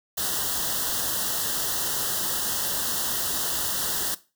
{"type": "band-stop noise", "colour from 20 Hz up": "white", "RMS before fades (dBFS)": -27, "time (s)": [0.17, 4.15], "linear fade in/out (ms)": 10, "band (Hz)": [1900, 2800], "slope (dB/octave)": 96, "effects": ["noise-tail reverb RT60 0.3 s tail -17 dB re dry"]}